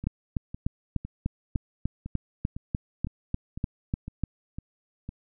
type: two click trains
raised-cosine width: 5 ms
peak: -14 / -23 dBFS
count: 15 / 11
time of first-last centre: 0.07-4.237 / 0.04-5.091 s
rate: 3.36 / 1.98 Hz
effects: none